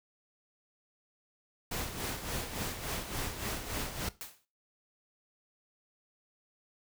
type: noise with tremolo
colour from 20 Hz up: pink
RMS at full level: -35 dBFS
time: 1.71-4.09 s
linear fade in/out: 5 ms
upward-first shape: sine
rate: 3.5 Hz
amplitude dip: 60%
type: noise with exponential decay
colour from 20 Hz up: white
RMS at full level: -39 dBFS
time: 4.21-4.45 s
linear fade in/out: 0 ms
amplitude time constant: 51 ms
effects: noise-tail reverb RT60 0.3 s tail -17 dB re dry